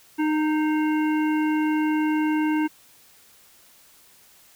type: harmonic tone with a mistuned harmonic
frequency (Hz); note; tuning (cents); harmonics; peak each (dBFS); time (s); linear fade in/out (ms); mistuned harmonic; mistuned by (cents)
307.4; D#4; -21; 1 / 3 / 5 / 7 / 9; -20 / -30 / -34 / -37 / -39; 0.18-2.68; 20; 5; +26
effects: white hiss -54 dBFS RMS until 4.55 s